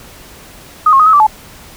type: tone with pitch steps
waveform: sine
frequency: 1246 / 1081 / 1250 / 1287 / 1164 / 863 Hz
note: D#6 / C#6 / D#6 / E6 / D6 / A5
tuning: +2 / -44 / +8 / -42 / -16 / -34 cents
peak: -4 dBFS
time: 0.86-1.268 s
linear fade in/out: 5 ms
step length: 68 ms
effects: pink hiss -37 dBFS RMS until 1.76 s